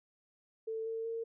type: tone with pitch steps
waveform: sine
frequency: 445.3 / 450.7 / 456.2 Hz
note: A4 / A4 / A#4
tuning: +21 / +42 / -37 cents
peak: -35 dBFS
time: 0.67-1.24 s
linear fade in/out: 10 ms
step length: 190 ms
effects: none